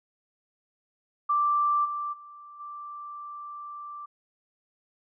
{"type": "tone with level steps", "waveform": "sine", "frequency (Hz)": 1174.7, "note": "D6", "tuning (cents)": 0, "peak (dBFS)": [-21, -29, -44, -37], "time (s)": [1.29, 4.06], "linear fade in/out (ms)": 10, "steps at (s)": [1.84, 2.12, 2.59], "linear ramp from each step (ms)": 20, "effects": []}